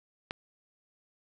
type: click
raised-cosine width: 0.3 ms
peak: -18 dBFS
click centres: 0.309 s
effects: none